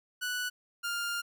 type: tone pair in turn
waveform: sawtooth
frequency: 1480 / 1403.1 Hz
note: F#6 / F6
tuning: 0 / +8 cents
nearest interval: minor second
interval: 92 cents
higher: first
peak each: -28 dBFS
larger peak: neither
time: 0.21-0.5 / 0.83-1.22 s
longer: second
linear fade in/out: 20 ms
effects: none